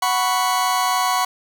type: chord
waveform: 40% pulse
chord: F# suspended fourth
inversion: none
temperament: just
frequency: 740 / 986.7 / 1110 Hz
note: F#5 / B5 / C#6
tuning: 0 / -2 / +2 cents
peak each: -21 dBFS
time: 0.02-1.25 s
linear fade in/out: 5 ms
effects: none